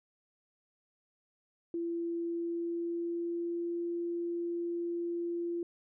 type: tone with pitch glide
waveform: sine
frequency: 338.6 to 343.1 Hz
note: E4 to F4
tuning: +46 to -31 cents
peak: -32 dBFS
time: 1.74-5.63 s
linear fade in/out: 2 ms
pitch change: +23 cents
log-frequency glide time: 2.2-3.83 s
effects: none